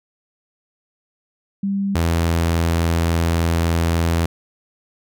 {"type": "tone pair in turn", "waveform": ["sine", "sawtooth"], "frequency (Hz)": [197.5, 83.52], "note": ["G3", "E2"], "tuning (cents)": [13, 23], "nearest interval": "octave + minor third", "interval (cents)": 1490, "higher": "first", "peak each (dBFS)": [-18, -12], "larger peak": "second", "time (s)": [[1.63, 1.95], [1.95, 4.26]], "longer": "second", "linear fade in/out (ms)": 5, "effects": []}